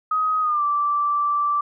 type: tone with pitch glide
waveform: sine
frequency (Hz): 1259 to 1167.9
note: D#6 to D6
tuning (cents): +20 to -10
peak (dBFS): -18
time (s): 0.11-1.61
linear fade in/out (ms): 5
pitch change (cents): -130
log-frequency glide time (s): 0.41-0.63
effects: none